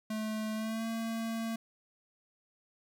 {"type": "tone with pitch glide", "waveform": "square", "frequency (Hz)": [216.8, 226.4], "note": ["A3", "A3"], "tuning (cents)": [-25, 50], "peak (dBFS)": -34, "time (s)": [0.1, 1.56], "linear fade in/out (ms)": 5, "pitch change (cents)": 75, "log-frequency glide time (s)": [0.54, 0.86], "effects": ["12-bit"]}